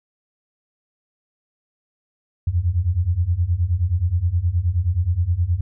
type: beating tone pair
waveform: sine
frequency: 82.41 / 91.91 Hz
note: E2 / F#2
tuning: 0 / -11 cents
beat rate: 9.5 Hz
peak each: -21 / -19 dBFS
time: 2.47-5.61 s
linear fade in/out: 5 ms
effects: none